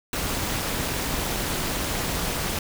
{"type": "noise with amplitude modulation", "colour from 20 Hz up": "pink", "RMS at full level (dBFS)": -24, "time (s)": [0.13, 2.59], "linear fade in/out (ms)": 2, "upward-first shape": "sine", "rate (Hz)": 224, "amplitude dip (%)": 70, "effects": []}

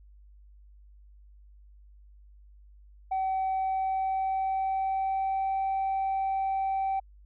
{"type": "tone with pitch glide", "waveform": "sine", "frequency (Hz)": [763, 773.7], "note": ["G5", "G5"], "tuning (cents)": [-47, -23], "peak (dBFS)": -24, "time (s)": [3.11, 7], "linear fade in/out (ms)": 10, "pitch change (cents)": 24, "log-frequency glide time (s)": [3.48, 5.62], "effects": ["tanh soft clip ceiling -24 dBFS", "added 50 Hz sine -51 dBFS peak until 7.25 s"]}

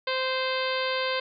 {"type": "harmonic tone", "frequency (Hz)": 520, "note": "C5", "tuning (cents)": -11, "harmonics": [1, 2, 3, 4, 5, 6, 7, 8, 9], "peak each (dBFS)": [-29, -32, -34, -35, -36, -37, -37, -38, -39], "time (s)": [0.07, 1.2], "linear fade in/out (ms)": 5, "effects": []}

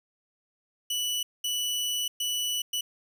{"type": "tone bursts at uneven times", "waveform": "sawtooth", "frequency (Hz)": 2960, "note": "F#7", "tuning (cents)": 0, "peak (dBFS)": -24, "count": 4, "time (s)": [[0.9, 1.23], [1.44, 2.08], [2.2, 2.62], [2.73, 2.81]], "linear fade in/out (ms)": 5, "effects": []}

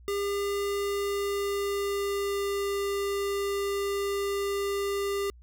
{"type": "tone with pitch glide", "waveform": "square", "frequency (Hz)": [402.4, 399.4], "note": ["G4", "G4"], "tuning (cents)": [45, 32], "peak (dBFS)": -28, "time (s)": [0.08, 5.3], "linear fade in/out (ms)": 0, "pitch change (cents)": -13, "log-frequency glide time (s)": [0.74, 2.83], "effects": ["added 60 Hz sine -49 dBFS peak until 5.42 s"]}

